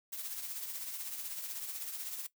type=noise with tremolo; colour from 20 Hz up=blue; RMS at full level=-39 dBFS; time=0.12-2.27 s; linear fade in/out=10 ms; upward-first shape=triangle; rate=16 Hz; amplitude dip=55%; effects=noise-tail reverb RT60 0.1 s tail -17 dB re dry

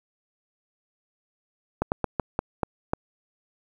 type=slowing click train; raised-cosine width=1 ms; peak=-9 dBFS; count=7; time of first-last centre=1.82-2.935 s; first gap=99 ms; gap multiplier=1.25; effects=8-bit

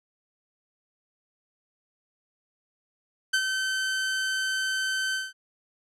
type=tone with ADSR envelope; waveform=sawtooth; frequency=1538 Hz; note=G6; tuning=33 cents flat; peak=-16 dBFS; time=3.33-5.33 s; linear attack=11 ms; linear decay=64 ms; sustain=-6 dB; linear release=190 ms; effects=low-pass 9000 Hz 12 dB/octave

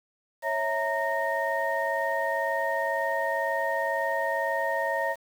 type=tone cluster; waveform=sine; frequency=551 / 653 / 926 / 1849 Hz; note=C#5 / E5 / A#5 / A#6; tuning=-11 / -17 / -12 / -15 cents; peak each=-30 dBFS; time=0.42-5.16 s; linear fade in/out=50 ms; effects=tanh soft clip ceiling -15 dBFS + 8-bit

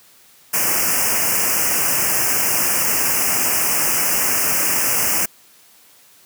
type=band-stop noise; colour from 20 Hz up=white; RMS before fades=-18 dBFS; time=0.53-5.26 s; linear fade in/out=10 ms; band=2900 to 5000 Hz; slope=96 dB/octave; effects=white hiss -50 dBFS RMS until 6.25 s + high-pass 100 Hz 12 dB/octave

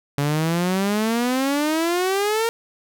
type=exponential sweep; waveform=sawtooth; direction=up; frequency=140.4 to 466.2 Hz; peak=-15 dBFS; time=0.18-2.49 s; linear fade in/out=0 ms; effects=none

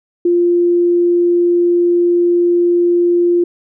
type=tone; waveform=sine; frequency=348.4 Hz; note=F4; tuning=4 cents flat; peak=-9 dBFS; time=0.25-3.44 s; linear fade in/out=5 ms; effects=none

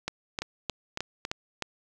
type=two click trains; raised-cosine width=0.2 ms; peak=-13 / -15 dBFS; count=6 / 4; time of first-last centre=0.08-1.623 / 0.42-1.251 s; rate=3.24 / 3.61 Hz; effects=none

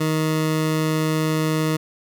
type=tone; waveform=20% pulse; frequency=156.9 Hz; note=D#3; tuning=15 cents sharp; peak=-14 dBFS; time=0-1.77 s; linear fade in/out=10 ms; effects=none

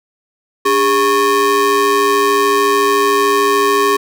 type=ring-modulated tone; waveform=square; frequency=348.1 Hz; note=F4; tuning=6 cents flat; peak=-8 dBFS; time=0.65-3.97 s; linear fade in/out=10 ms; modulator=753 Hz; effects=none

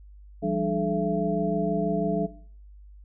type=tone cluster; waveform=sine; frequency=170.9 / 197.1 / 297.5 / 429.4 / 673 Hz; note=F3 / G3 / D4 / A4 / E5; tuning=-37 / +10 / +22 / -42 / +36 cents; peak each=-30 dBFS; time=0.42-2.27 s; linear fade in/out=20 ms; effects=noise-tail reverb RT60 0.5 s tail -17 dB re dry + added 50 Hz sine -45 dBFS peak until 3.04 s

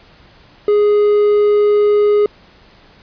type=tone; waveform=triangle; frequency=415.3 Hz; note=G#4; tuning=in tune; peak=-7 dBFS; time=0.68-2.26 s; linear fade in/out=2 ms; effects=pink hiss -46 dBFS RMS until 3.02 s + resampled to 11025 Hz

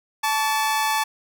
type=tone pair together; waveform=sawtooth; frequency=874.2 / 1138 Hz; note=A5 / C#6; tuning=-11 / +45 cents; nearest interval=perfect fourth; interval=456 cents; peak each=-17 / -23 dBFS; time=0.23-1.04 s; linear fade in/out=10 ms; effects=none

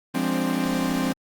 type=chord; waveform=40% pulse; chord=D half-diminished seventh; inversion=first; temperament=equal with one note detuned; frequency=175.32 / 207.7 / 261.6 / 293.7 Hz; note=F3 / Ab3 / C4 / D4; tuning=+7 / 0 / 0 / 0 cents; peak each=-28 / -29 / -24 / -29 dBFS; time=0.14-1.13 s; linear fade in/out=10 ms; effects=Opus 24 kbps

